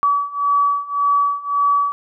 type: beating tone pair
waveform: sine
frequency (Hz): 1142 / 1143.8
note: D6 / D6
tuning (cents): -49 / -46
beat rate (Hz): 1.8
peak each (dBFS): -19 / -17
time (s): 0.03-1.92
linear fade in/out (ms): 0
effects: none